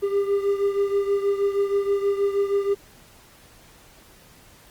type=beating tone pair; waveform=triangle; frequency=398.6 / 404.9 Hz; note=G4 / G#4; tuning=+29 / -44 cents; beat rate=6.3 Hz; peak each=-19 / -24 dBFS; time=0.02-2.75 s; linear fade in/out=20 ms; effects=pink hiss -51 dBFS RMS until 4.7 s + Opus 32 kbps